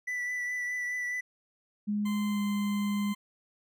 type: tone with vibrato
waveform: triangle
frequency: 1975.5 Hz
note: B6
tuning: in tune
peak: -29 dBFS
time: 0.07-1.21 s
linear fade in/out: 10 ms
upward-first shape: triangle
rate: 4.8 Hz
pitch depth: 20 cents each way
type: tone with pitch glide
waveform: sine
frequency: 207.7 to 204.1 Hz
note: G#3 to G#3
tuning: 0 to -30 cents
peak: -27 dBFS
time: 1.87-3.14 s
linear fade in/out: 20 ms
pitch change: -30 cents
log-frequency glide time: 2.29-2.4 s
type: tone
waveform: 20% pulse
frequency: 1038 Hz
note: C6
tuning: 14 cents flat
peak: -34 dBFS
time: 2.05-3.15 s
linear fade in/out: 10 ms
effects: none